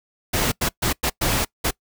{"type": "noise bursts at uneven times", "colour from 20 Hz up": "pink", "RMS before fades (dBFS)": -21, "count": 6, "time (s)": [[0.33, 0.52], [0.61, 0.69], [0.82, 0.93], [1.03, 1.1], [1.21, 1.45], [1.64, 1.71]], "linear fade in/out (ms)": 10, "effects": ["noise-tail reverb RT60 0.1 s tail -23 dB re dry"]}